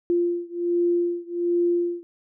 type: beating tone pair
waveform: sine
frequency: 346.7 / 348 Hz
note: F4 / F4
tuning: -13 / -6 cents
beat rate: 1.3 Hz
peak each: -23 / -24 dBFS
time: 0.1-2.03 s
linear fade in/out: 0 ms
effects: none